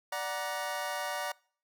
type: chord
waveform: 25% pulse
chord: D augmented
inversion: none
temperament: equal with one note detuned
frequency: 587.3 / 740 / 944.3 Hz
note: D5 / F#5 / A#5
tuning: 0 / 0 / +22 cents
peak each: -34 dBFS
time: 0.12-1.32 s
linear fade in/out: 5 ms
effects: noise-tail reverb RT60 0.5 s tail -25 dB re dry